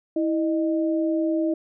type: tone pair together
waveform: sine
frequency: 325.3 / 615 Hz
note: E4 / D#5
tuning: -23 / -20 cents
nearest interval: major seventh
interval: 1103 cents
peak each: -21 / -27 dBFS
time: 0.16-1.54 s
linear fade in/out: 5 ms
effects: none